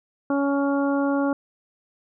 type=harmonic tone; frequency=280 Hz; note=C#4; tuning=18 cents sharp; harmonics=1 / 2 / 3 / 4 / 5; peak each=-21 / -26 / -31 / -33 / -33 dBFS; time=0.3-1.33 s; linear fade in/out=2 ms; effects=none